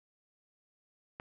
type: click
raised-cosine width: 0.5 ms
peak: -27 dBFS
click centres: 1.199 s
effects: none